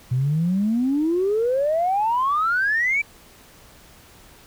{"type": "exponential sweep", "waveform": "sine", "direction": "up", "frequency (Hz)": [121.3, 2349], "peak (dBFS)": -17, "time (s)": [0.11, 3.02], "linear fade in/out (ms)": 10, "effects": ["tanh soft clip ceiling -13 dBFS", "pink hiss -49 dBFS RMS until 4.46 s"]}